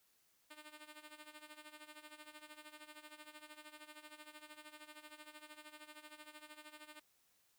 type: tone with tremolo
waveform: 5% pulse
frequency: 303 Hz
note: D#4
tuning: 46 cents flat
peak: -40 dBFS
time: 0.5-7 s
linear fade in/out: 10 ms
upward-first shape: sine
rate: 13 Hz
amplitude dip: 80%
effects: white hiss -75 dBFS RMS until 7.58 s